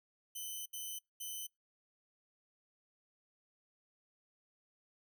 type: tone bursts at uneven times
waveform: 5% pulse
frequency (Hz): 3034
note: F#7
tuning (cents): +43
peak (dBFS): -33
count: 3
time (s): 0.35-0.66 / 0.73-0.99 / 1.2-1.47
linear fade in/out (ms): 10
effects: noise-tail reverb RT60 0.2 s tail -26 dB re dry